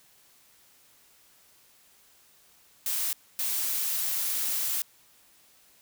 blue noise bursts at uneven times, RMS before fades -29 dBFS, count 2, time 2.86-3.13 / 3.39-4.82 s, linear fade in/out 2 ms, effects white hiss -60 dBFS RMS until 5.81 s

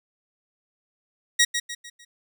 15% pulse tone with echo, 1900 Hz, A#6, 33 cents sharp, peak -9 dBFS, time 1.39-1.45 s, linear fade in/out 10 ms, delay 150 ms, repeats 4, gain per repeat -8 dB, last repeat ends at 2.05 s, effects none

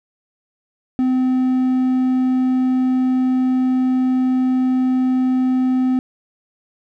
triangle tone, 256.5 Hz, C4, 34 cents flat, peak -12 dBFS, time 0.99-5.99 s, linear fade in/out 0 ms, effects none

